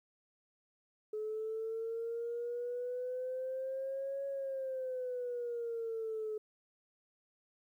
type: exponential two-way sweep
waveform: sine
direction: up then down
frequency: 427.2 to 554.4 to 427.2 Hz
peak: -35 dBFS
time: 1.13-6.38 s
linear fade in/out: 5 ms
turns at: 4.26 s
effects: tanh soft clip ceiling -31 dBFS + 12-bit